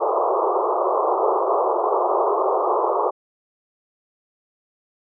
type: band-pass noise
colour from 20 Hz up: pink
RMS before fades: -20 dBFS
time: 0-3.11 s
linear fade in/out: 20 ms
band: 360 to 1200 Hz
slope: 96 dB/octave
effects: none